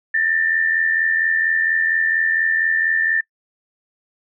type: tone pair together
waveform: sine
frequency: 1780.4 / 1864.7 Hz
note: A6 / A#6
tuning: +20 / 0 cents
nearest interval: minor second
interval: 80 cents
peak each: -16 / -24 dBFS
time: 0.14-3.21 s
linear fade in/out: 5 ms
effects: noise-tail reverb RT60 0.1 s tail -25 dB re dry